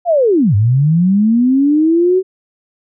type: linear two-way sweep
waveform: sine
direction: down then up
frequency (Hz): 724 to 97.1 to 381.8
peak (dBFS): -8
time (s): 0.05-2.23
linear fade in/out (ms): 50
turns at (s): 0.55
effects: none